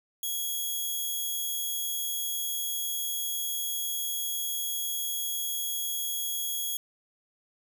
5% pulse tone, 3322 Hz, G#7, in tune, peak -21 dBFS, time 0.23-6.77 s, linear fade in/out 2 ms, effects none

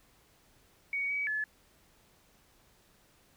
sine tone with pitch steps, 2242 / 2273 / 1720 Hz, C#7 / C#7 / A6, +19 / +43 / -40 cents, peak -30 dBFS, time 0.93-1.44 s, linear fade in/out 2 ms, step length 170 ms, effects pink hiss -65 dBFS RMS until 3.36 s

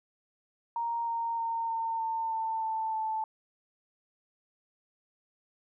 sine tone with pitch steps, 932.3 / 924.3 / 916.3 / 908.4 / 900.5 / 892.8 / 885.1 / 877.4 Hz, A#5 / A#5 / A#5 / A#5 / A5 / A5 / A5 / A5, 0 / -15 / -30 / -45 / +40 / +25 / +10 / -5 cents, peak -29 dBFS, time 0.76-3.24 s, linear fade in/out 2 ms, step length 310 ms, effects none

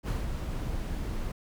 brown noise with ADSR envelope, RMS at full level -28 dBFS, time 0.03-1.32 s, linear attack 57 ms, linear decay 150 ms, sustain -5 dB, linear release 7 ms, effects none

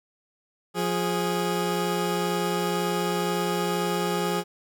20% pulse tone pair together, 176.64 / 415.3 Hz, F3 / G#4, +20 / 0 cents, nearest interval octave + minor third, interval 1480 cents, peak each -22 dBFS, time 0.74-4.44 s, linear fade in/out 50 ms, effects none

